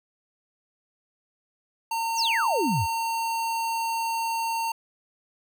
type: tone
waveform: square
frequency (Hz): 912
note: A#5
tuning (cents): -38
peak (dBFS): -26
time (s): 1.91-4.72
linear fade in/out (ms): 5
type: exponential sweep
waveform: sine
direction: down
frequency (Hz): 7210 to 74.2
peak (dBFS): -23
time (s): 2.15-2.87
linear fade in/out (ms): 50
effects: none